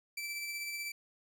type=tone with tremolo; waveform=sawtooth; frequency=2328 Hz; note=D7; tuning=16 cents flat; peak=-33 dBFS; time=0.17-0.92 s; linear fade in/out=5 ms; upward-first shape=sine; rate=16 Hz; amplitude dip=30%; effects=none